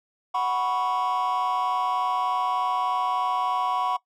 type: chord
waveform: triangle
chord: F# suspended fourth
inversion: none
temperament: just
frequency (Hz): 740 / 986.7 / 1110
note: F#5 / B5 / C#6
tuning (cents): 0 / -2 / +2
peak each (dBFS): -24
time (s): 0.34-3.97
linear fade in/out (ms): 10
effects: noise-tail reverb RT60 0.1 s tail -20 dB re dry + tanh soft clip ceiling -17 dBFS